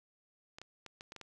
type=clicks; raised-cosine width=0.2 ms; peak=-30 dBFS; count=7; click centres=0.585 / 0.616 / 0.863 / 1.009 / 1.121 / 1.163 / 1.213 s; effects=none